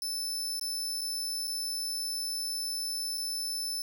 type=tone with dropouts; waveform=sawtooth; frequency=5274 Hz; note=E8; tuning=in tune; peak=-29 dBFS; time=0.02-3.82 s; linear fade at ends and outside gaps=1 ms; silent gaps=0.596-0.612 / 1.01-1.015 / 1.473-1.478 / 3.175-3.179 s; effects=none